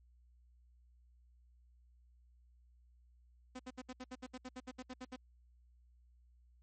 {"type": "tone bursts", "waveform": "sawtooth", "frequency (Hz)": 254.5, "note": "C4", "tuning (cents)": -48, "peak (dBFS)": -40, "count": 15, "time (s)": [3.55, 5.163], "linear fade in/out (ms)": 10, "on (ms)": 45, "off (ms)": 67, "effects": ["added 60 Hz sine -63 dBFS peak until 6.62 s", "MP3 32 kbps"]}